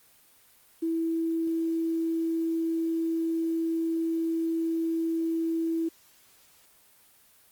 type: tone with quantisation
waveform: sine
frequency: 328.4 Hz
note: E4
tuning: 6 cents flat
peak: -25 dBFS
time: 0.82-5.89 s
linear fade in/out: 10 ms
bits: 9
effects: white hiss -59 dBFS RMS until 7.51 s + Opus 24 kbps